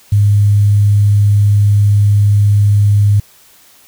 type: tone with quantisation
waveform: sine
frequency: 102.5 Hz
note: G#2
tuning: 22 cents flat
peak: -6 dBFS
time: 0.12-3.2 s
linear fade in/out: 5 ms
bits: 6
effects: white hiss -45 dBFS RMS until 3.87 s